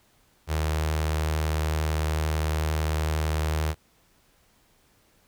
sawtooth tone with notch filter, 77.78 Hz, D#2, in tune, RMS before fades -26 dBFS, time 0.47-3.75 s, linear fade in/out 50 ms, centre 230 Hz, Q 1.2, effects pink hiss -63 dBFS RMS until 5.27 s

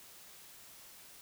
silence, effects white hiss -55 dBFS RMS until 1.21 s

